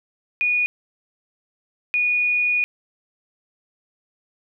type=tone pair in turn; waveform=sine; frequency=2457 / 2457 Hz; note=D#7 / D#7; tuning=-22 / -22 cents; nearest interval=unison; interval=0 cents; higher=neither; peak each=-17 dBFS; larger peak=neither; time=0.41-0.66 / 1.94-2.64 s; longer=second; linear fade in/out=0 ms; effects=none